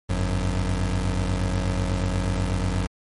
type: tone pair together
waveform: 25% pulse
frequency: 49.81 / 91.4 Hz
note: G1 / F#2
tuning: +28 / -21 cents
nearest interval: major seventh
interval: 1051 cents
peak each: -21 / -21 dBFS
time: 0.09-2.87 s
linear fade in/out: 10 ms
effects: MP3 48 kbps